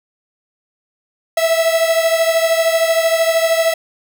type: beating tone pair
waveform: 45% pulse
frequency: 653 / 666 Hz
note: E5 / E5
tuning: -17 / +18 cents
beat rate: 13 Hz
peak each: -14 / -18 dBFS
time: 1.37-3.74 s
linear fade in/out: 5 ms
effects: none